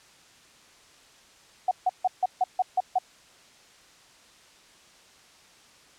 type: tone bursts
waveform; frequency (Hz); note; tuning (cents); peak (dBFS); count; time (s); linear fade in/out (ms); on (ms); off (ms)
sine; 740; F#5; 0; -19; 8; 1.68-2.986; 5; 32; 150
effects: white hiss -55 dBFS RMS until 5.98 s + low-pass 7000 Hz 12 dB/octave